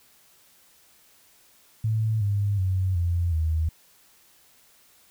sine tone with pitch steps, 110 / 101.45 / 93.57 / 86.3 / 79.6 Hz, A2 / G#2 / F#2 / F2 / D#2, 0 / -40 / +20 / -20 / +40 cents, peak -21 dBFS, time 1.84-3.69 s, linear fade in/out 5 ms, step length 370 ms, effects white hiss -58 dBFS RMS until 5.1 s

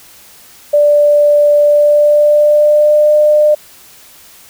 sine tone with pitch glide, 587.3 to 601 Hz, D5 to D5, 0 to +40 cents, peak -5 dBFS, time 0.73-3.55 s, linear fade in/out 10 ms, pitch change +40 cents, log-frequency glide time 1.62-3.14 s, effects white hiss -40 dBFS RMS until 4.49 s

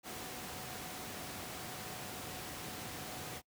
sine tone in noise, 740 Hz, F#5, in tune, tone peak -53 dBFS, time 0.03-3.42 s, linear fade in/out 50 ms, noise pink, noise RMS -44 dBFS, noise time 0.03-3.42 s, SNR -12 dB, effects noise-tail reverb RT60 0.1 s tail -23 dB re dry + high-pass 100 Hz 12 dB/octave

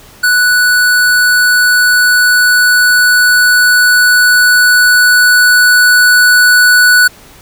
square tone with level ramp, 1480 Hz, F#6, in tune, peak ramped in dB -7 to -4 dBFS, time 0.23-7.08 s, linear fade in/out 10 ms, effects pink hiss -38 dBFS RMS until 7.41 s

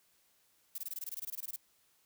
violet noise bursts, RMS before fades -40 dBFS, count 16, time 0.75-1.562 s, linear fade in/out 5 ms, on 32 ms, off 20 ms, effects white hiss -71 dBFS RMS until 2.05 s

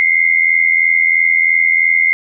sine tone pair together, 2062 / 2145 Hz, C7 / C7, -26 / +42 cents, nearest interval minor second, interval 68 cents, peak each -12 dBFS, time 0-2.13 s, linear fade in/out 0 ms, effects none

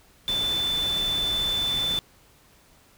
sine tone in noise, 3520 Hz, A7, in tune, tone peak -23 dBFS, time 0.28-1.99 s, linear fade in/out 0 ms, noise pink, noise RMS -35 dBFS, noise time 0.28-1.99 s, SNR +9 dB, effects pink hiss -57 dBFS RMS until 2.97 s

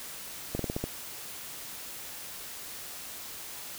slowing click train, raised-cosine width 2 ms, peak -17 dBFS, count 6, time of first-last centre 0.55-0.84 s, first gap 43 ms, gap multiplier 1.15, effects white hiss -42 dBFS RMS until 3.78 s

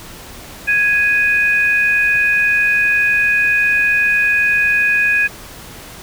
sine tone pair together, 1661.2 / 2489 Hz, G#6 / D#7, 0 / 0 cents, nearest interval perfect fifth, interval 700 cents, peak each -14 dBFS, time 0.67-5.28 s, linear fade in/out 20 ms, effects pink hiss -35 dBFS RMS until 6.02 s

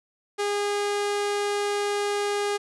sawtooth tone, 408.9 Hz, G#4, 27 cents flat, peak -20 dBFS, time 0.38-2.58 s, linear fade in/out 20 ms, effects resampled to 24000 Hz + 10-bit

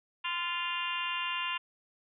harmonic tone with a mistuned harmonic, 349 Hz, F4, 1 cent flat, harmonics 3 / 4 / 5 / 6 / 7 / 8 / 9 / 10, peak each -36 / -43 / -42 / -45 / -41 / -35 / -43 / -47 dBFS, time 0.24-1.58 s, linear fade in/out 10 ms, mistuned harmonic 3, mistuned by -27 cents, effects none

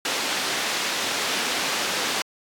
white band-pass noise, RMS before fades -26 dBFS, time 0.05-2.22 s, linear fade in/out 2 ms, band 220 to 4600 Hz, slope 12 dB/octave, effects AAC 64 kbps

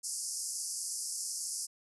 white band-pass noise, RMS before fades -38 dBFS, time 0.03-1.67 s, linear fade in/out 20 ms, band 4800 to 11000 Hz, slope 96 dB/octave, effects none

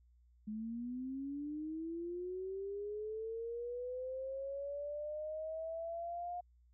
sine linear sweep, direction up, 210 to 713 Hz, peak -39 dBFS, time 0.47-6.41 s, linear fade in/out 10 ms, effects added 60 Hz sine -64 dBFS peak until 6.73 s

